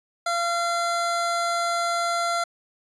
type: tone pair together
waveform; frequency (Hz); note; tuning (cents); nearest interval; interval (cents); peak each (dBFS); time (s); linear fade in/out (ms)
square; 687 / 1370.5; F5 / F6; -29 / -33; octave; 1196; -26; 0.26-2.44; 5
effects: resampled to 22050 Hz